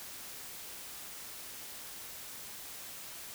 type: silence
effects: white hiss -46 dBFS RMS until 3.34 s